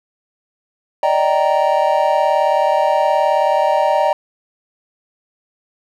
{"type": "chord", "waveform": "triangle", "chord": "Eb major seventh", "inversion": "third", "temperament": "just", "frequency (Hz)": [583.4, 622.3, 777.8, 933.4], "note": ["D5", "Eb5", "G5", "Bb5"], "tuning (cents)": [-12, 0, -14, 2], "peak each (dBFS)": -16, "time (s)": [1.03, 4.13], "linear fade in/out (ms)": 2, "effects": []}